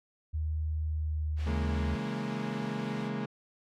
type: tone with pitch glide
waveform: sine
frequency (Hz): 77.78 to 76.62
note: D#2 to D#2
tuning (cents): 0 to -26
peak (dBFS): -29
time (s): 0.33-1.96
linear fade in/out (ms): 20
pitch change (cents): -26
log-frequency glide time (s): 0.85-1.34
type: noise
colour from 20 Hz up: white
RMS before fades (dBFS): -42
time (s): 1.36-3.11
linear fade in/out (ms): 50
type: chord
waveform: 35% pulse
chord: A# half-diminished seventh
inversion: first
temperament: equal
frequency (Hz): 138.59 / 164.81 / 207.7 / 233.1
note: C#3 / E3 / G#3 / A#3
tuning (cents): 0 / 0 / 0 / 0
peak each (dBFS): -37 / -40 / -34 / -36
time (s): 1.46-3.26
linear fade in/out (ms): 10
effects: low-pass 3000 Hz 12 dB/octave